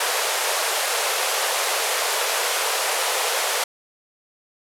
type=band-pass noise; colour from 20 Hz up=pink; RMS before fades=-23 dBFS; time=0-3.64 s; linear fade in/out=5 ms; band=450 to 13000 Hz; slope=48 dB/octave; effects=none